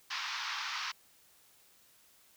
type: band-pass noise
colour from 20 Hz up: pink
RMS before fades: -38 dBFS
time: 0.1-0.92 s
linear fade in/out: 10 ms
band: 940 to 5700 Hz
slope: 48 dB/octave
effects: white hiss -64 dBFS RMS until 2.36 s